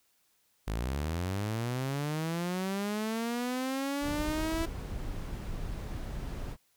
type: linear sweep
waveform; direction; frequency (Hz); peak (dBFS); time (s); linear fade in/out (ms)
sawtooth; up; 49.72 to 331.7; -27; 0.67-4.66; 10
type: noise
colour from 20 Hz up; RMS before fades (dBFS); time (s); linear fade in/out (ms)
brown; -37; 4.01-6.57; 50
effects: white hiss -71 dBFS RMS until 6.76 s